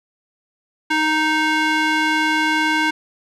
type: tone with band-pass filter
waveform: square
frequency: 311.1 Hz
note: D#4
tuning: in tune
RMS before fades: -18 dBFS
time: 0.9-2.91 s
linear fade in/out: 10 ms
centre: 1800 Hz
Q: 1.1
effects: none